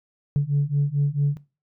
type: beating tone pair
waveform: sine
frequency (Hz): 141 / 145.5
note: C#3 / D3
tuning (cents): +30 / -16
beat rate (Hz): 4.5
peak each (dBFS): -21 / -20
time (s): 0.36-1.37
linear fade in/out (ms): 0
effects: noise-tail reverb RT60 0.3 s tail -18 dB re dry + tanh soft clip ceiling -14 dBFS